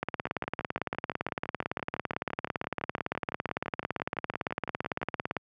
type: two click trains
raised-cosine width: 0.5 ms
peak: -14 / -21 dBFS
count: 96 / 29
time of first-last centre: 0.03-5.367 / 0.27-5.016 s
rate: 17.8 / 5.9 Hz
effects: high-pass 100 Hz 12 dB/octave